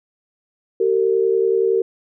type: tone pair together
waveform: sine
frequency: 384.2 / 454.9 Hz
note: G4 / A#4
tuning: -35 / -42 cents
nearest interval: minor third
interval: 293 cents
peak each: -17 dBFS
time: 0.8-1.82 s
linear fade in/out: 5 ms
effects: none